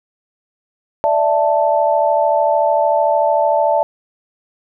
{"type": "chord", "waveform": "sine", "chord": "D suspended second", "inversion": "none", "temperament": "just", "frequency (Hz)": [587.3, 660.7, 881], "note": ["D5", "E5", "A5"], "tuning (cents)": [0, 4, 2], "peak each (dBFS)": -16, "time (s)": [1.04, 3.83], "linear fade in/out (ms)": 0, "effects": []}